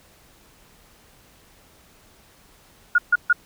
sine tone bursts, 1435 Hz, F6, 47 cents sharp, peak -12 dBFS, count 3, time 2.95-3.329 s, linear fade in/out 5 ms, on 33 ms, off 140 ms, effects pink hiss -54 dBFS RMS until 3.45 s

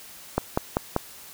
click train, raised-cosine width 1 ms, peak -7 dBFS, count 4, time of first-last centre 0.38-0.964 s, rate 5.14 Hz, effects white hiss -45 dBFS RMS until 1.33 s

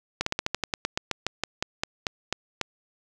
slowing click train, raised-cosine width 0.2 ms, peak -8 dBFS, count 18, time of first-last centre 0.21-2.613 s, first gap 54 ms, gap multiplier 1.11, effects none

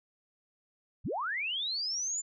sine linear sweep, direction up, 38.19 to 7190 Hz, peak -31 dBFS, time 1.04-2.22 s, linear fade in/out 20 ms, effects none

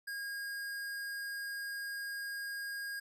square tone, 1628 Hz, G#6, 35 cents flat, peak -39 dBFS, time 0.07-3 s, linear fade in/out 10 ms, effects none

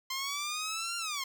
10% pulse linear two-way sweep, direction up then down, 1046.5 to 1396.9 to 1046.5 Hz, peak -25 dBFS, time 0.1-1.24 s, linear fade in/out 5 ms, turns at 0.97 s, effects none

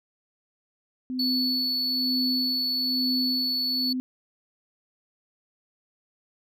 sine tone with tremolo, 255.1 Hz, C4, 44 cents flat, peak -25 dBFS, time 1.1-4 s, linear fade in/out 0 ms, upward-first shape sine, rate 1.1 Hz, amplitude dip 75%
triangle tone, 4435 Hz, C#8, in tune, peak -23 dBFS, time 1.19-3.93 s, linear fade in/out 5 ms
effects none

